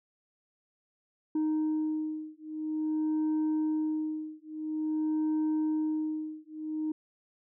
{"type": "beating tone pair", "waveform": "sine", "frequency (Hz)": [310, 310.49], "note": ["D#4", "D#4"], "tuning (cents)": [-6, -4], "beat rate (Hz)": 0.49, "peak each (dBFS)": -29, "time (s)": [1.35, 6.92], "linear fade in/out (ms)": 5, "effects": ["tanh soft clip ceiling -25 dBFS"]}